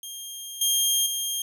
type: tone with level steps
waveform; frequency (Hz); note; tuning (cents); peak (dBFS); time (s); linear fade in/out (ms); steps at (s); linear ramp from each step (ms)
15% pulse; 3215; G7; +43; -28 / -13 / -19; 0.03-1.42; 2; 0.61 / 1.06; 5
effects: none